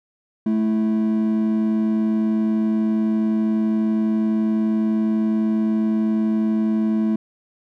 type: tone pair together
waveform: triangle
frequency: 217.7 / 329.6 Hz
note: A3 / E4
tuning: -18 / 0 cents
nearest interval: perfect fifth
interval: 718 cents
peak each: -15 / -23 dBFS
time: 0.46-7.16 s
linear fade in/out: 5 ms
effects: tanh soft clip ceiling -9 dBFS